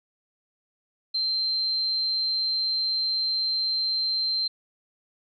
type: tone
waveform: sine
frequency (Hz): 4132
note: C8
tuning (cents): -22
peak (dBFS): -23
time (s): 1.14-4.48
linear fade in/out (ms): 10
effects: none